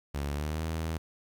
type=tone with pitch glide; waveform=sawtooth; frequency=71.3 to 80.5 Hz; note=C#2 to E2; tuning=+49 to -41 cents; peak=-27 dBFS; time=0.14-0.98 s; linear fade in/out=10 ms; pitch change=+210 cents; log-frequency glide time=0.31-0.63 s; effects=10-bit